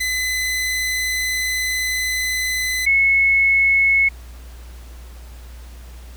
sawtooth / sine tone pair in turn, 2019 / 2191 Hz, B6 / C#7, +38 / -21 cents, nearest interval minor second, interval 141 cents, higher second, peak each -16 / -12 dBFS, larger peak second, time 0-2.86 / 2.86-4.09 s, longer first, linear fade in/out 10 ms, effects added 60 Hz sine -35 dBFS peak until 6.16 s + pink hiss -47 dBFS RMS until 6.16 s

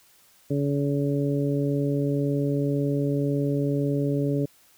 harmonic tone, 141.9 Hz, C#3, 41 cents sharp, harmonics 1 / 2 / 3 / 4, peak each -25 / -26 / -29 / -33 dBFS, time 0.5-4.46 s, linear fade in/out 10 ms, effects white hiss -58 dBFS RMS until 4.77 s

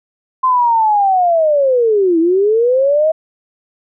sine linear two-way sweep, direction down then up, 1045 to 320.2 to 643 Hz, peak -9 dBFS, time 0.43-3.12 s, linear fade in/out 10 ms, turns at 2.19 s, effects none

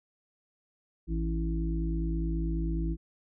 harmonic tone, 54.7 Hz, A1, 9 cents flat, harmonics 1 / 3 / 5 / 6, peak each -29 / -34 / -42 / -36 dBFS, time 1.07-2.97 s, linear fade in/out 50 ms, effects none

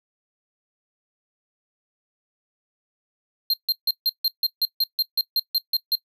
square tone bursts, 4186 Hz, C8, in tune, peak -18 dBFS, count 14, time 3.5-5.954 s, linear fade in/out 2 ms, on 36 ms, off 150 ms, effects noise-tail reverb RT60 0.1 s tail -19 dB re dry

